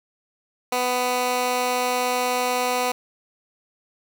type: tone with high-pass filter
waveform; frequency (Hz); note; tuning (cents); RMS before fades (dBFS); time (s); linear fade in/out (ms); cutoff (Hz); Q
15% pulse; 249.1; B3; +15; -23; 0.72-2.92; 5; 500; 0.72
effects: none